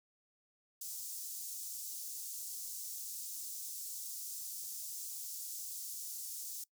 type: high-pass noise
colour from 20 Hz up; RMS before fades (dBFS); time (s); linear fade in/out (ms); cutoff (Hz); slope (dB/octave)
pink; -44; 0.81-6.64; 5; 5900; 24
effects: noise-tail reverb RT60 0.1 s tail -21 dB re dry